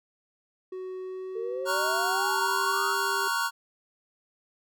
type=tone with pitch glide; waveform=triangle; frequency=372.4 to 393.2 Hz; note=F#4 to G4; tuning=+11 to +5 cents; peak=-32 dBFS; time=0.72-3.28 s; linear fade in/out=5 ms; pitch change=+94 cents; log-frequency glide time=1-2.94 s
type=exponential sweep; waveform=sine; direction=up; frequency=438.3 to 1318.5 Hz; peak=-31 dBFS; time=1.35-2.94 s; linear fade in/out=10 ms
type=chord; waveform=square; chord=Gb major seventh; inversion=first; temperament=equal with one note detuned; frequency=932.3 / 1108.7 / 1401 / 1480 Hz; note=Bb5 / Db6 / F6 / Gb6; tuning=0 / 0 / +5 / 0 cents; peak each=-32 dBFS; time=1.65-3.51 s; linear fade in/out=50 ms
effects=none